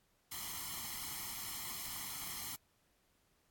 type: noise with comb filter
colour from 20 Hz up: white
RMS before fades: -43 dBFS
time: 0.31-2.56 s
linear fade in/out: 10 ms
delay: 0.95 ms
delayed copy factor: +0.85
effects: pink hiss -75 dBFS RMS until 3.5 s + AAC 64 kbps